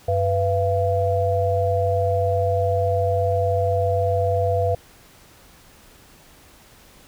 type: tone cluster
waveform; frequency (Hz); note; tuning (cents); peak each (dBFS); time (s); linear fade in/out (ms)
sine; 94.7 / 495.9 / 682; F#2 / B4 / F5; +41 / +7 / -41; -22; 0.08-4.75; 5
effects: pink hiss -50 dBFS RMS until 7.07 s